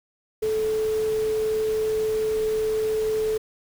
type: tone in noise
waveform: sine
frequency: 435.2 Hz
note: A4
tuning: 19 cents flat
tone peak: -21 dBFS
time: 0.42-3.38 s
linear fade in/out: 10 ms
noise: pink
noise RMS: -39 dBFS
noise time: 0.42-3.38 s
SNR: +15 dB
effects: none